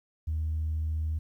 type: tone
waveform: sine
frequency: 78.5 Hz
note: D#2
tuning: 16 cents sharp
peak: -26 dBFS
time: 0.27-1.19 s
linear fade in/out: 10 ms
effects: tanh soft clip ceiling -24 dBFS + 11-bit